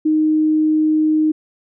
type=tone; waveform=sine; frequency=310 Hz; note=D#4; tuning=6 cents flat; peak=-12 dBFS; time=0.05-1.32 s; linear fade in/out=10 ms; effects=none